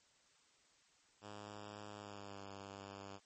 5% pulse tone with pitch glide, 103.83 to 98.91 Hz, G#2 to G2, 0 to +16 cents, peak -38 dBFS, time 1.21-3.2 s, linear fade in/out 50 ms, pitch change -84 cents, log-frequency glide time 1.93-2.44 s, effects white hiss -71 dBFS RMS until 3.25 s + MP3 32 kbps

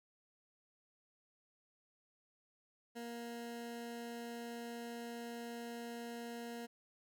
20% pulse tone, 235.3 Hz, A#3, 16 cents sharp, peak -39 dBFS, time 2.95-6.67 s, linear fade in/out 20 ms, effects none

